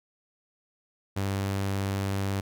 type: tone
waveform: sawtooth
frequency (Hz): 98.1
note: G2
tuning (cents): +2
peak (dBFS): -23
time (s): 1.16-2.41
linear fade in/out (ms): 10
effects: none